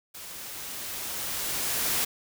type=noise with level ramp; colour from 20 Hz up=white; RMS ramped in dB=-42 to -26 dBFS; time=0.14-2.05 s; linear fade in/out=10 ms; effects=none